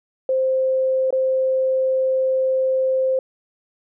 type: tone with dropouts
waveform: sine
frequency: 523.3 Hz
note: C5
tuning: in tune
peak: -16 dBFS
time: 0.29-3.19 s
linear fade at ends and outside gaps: 2 ms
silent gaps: 1.106-1.126 s
effects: none